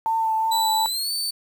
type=tone with vibrato; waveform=sine; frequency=891 Hz; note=A5; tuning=22 cents sharp; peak=-19 dBFS; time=0.06-0.86 s; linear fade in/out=0 ms; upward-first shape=triangle; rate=2.6 Hz; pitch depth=23 cents each way
type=tone with pitch glide; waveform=sawtooth; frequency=3951 to 4539 Hz; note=B7 to C#8; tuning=0 to +40 cents; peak=-21 dBFS; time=0.51-1.31 s; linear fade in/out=10 ms; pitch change=+240 cents; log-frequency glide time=0.88-1.11 s
effects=8-bit